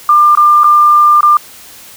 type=tone with dropouts; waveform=sine; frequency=1196 Hz; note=D6; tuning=31 cents sharp; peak=-3 dBFS; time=0.09-1.37 s; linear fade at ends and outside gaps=2 ms; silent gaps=0.352-0.373 / 0.635-0.642 / 1.208-1.23 s; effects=white hiss -35 dBFS RMS until 1.96 s